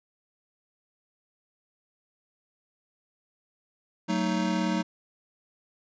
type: chord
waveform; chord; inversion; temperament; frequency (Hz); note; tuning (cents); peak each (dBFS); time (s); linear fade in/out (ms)
square; D# diminished; first; just; 186.68 / 224 / 311.1; F#3 / A3 / D#4; +16 / +31 / 0; -29 / -31 / -31; 4.08-4.83; 20
effects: resampled to 16000 Hz